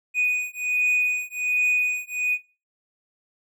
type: beating tone pair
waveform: triangle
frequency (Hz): 2480 / 2481.3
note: D#7 / D#7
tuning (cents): -6 / -5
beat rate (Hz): 1.3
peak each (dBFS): -23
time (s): 0.14-2.38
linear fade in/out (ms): 50
effects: noise-tail reverb RT60 0.3 s tail -17 dB re dry